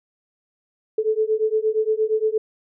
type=beating tone pair; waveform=sine; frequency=431.3 / 439.9 Hz; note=A4 / A4; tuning=-35 / 0 cents; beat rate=8.6 Hz; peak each=-21 dBFS; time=0.98-2.38 s; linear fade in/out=5 ms; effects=none